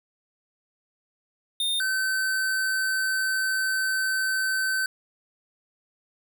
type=tone pair in turn; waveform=square; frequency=3640 / 1535.3 Hz; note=A#7 / G6; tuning=-42 / -36 cents; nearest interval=octave + minor third; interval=1494 cents; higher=first; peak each=-24 dBFS; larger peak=neither; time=1.6-1.8 / 1.8-4.86 s; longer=second; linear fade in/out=2 ms; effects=none